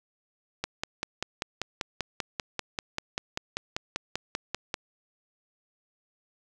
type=click train; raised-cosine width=0.2 ms; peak=-12 dBFS; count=22; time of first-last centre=0.64-4.742 s; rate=5.12 Hz; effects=none